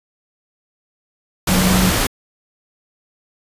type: tone in noise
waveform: sine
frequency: 185 Hz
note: F#3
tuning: in tune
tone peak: -14 dBFS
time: 1.49-1.9 s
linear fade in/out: 5 ms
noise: pink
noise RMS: -17 dBFS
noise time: 1.47-2.07 s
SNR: 0 dB
effects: resampled to 32000 Hz